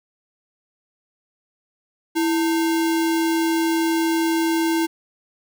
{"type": "tone with sample-and-hold", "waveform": "sine", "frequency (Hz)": 328.6, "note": "E4", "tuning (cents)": -5, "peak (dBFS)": -17, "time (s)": [2.15, 4.87], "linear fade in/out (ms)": 20, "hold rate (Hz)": 1225, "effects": []}